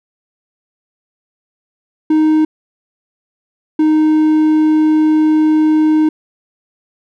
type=tone pair in turn; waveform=triangle; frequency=311.1 / 310 Hz; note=D#4 / D#4; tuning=0 / -6 cents; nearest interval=unison; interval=6 cents; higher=first; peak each=-6 dBFS; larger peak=neither; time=2.1-2.45 / 3.79-6.09 s; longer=second; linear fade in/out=5 ms; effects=none